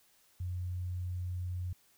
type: tone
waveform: sine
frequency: 90 Hz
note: F#2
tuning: 47 cents flat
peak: -34 dBFS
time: 0.4-1.73 s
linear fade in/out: 5 ms
effects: white hiss -67 dBFS RMS until 1.97 s